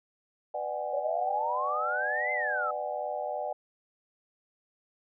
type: chord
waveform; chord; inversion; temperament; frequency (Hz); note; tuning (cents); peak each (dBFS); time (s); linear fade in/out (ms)
sine; G# half-diminished seventh; first; just; 498.4 / 598 / 747.5 / 830.6; B4 / D5 / F#5 / G#5; +16 / +31 / +17 / 0; -40 / -34 / -35 / -39; 0.54-3.53; 5
type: exponential two-way sweep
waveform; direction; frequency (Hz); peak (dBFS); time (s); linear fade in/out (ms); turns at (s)
sine; up then down; 548 to 2093 to 1263; -29; 0.93-2.71; 5; 2.32
effects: none